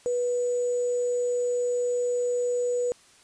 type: tone with sample-and-hold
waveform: sine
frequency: 489.9 Hz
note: B4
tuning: 14 cents flat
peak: -23 dBFS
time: 0.06-2.92 s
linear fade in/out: 0 ms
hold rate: 7350 Hz
effects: white hiss -56 dBFS RMS until 3.23 s + resampled to 22050 Hz